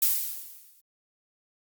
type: noise with exponential decay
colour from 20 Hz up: violet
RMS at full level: -20 dBFS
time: 0.02-0.81 s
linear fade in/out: 5 ms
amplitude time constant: 170 ms
effects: Opus 48 kbps